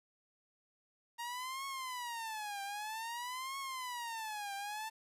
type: tone with vibrato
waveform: sawtooth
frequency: 932.3 Hz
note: A#5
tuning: in tune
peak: -36 dBFS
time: 1.18-4.9 s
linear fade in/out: 20 ms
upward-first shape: triangle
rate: 0.52 Hz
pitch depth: 290 cents each way
effects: resampled to 32000 Hz + 11-bit